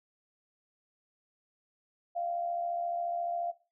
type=tone with amplitude modulation; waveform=sine; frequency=692 Hz; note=F5; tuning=16 cents flat; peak=-28 dBFS; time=2.15-3.52 s; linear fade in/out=20 ms; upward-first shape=sine; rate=74.3 Hz; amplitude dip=55%; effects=noise-tail reverb RT60 0.3 s tail -17 dB re dry